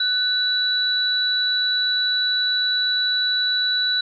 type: tone pair together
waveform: sine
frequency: 1499 / 3944 Hz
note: F#6 / B7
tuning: +22 / -3 cents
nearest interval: octave + perfect fourth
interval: 1675 cents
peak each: -24 / -19 dBFS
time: 0-4.01 s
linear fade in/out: 5 ms
effects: none